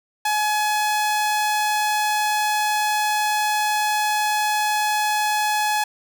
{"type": "tone", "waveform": "sawtooth", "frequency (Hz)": 846, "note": "G#5", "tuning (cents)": 32, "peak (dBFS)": -15, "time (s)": [0.25, 5.84], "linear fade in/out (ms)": 5, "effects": []}